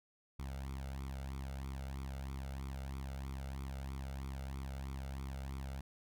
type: tone with flanger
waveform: sawtooth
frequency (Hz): 67.3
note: C2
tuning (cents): +49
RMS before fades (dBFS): -43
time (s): 0.39-5.81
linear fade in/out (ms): 5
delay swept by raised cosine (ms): 0.86 to 1.44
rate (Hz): 3.1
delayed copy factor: +0.75
effects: none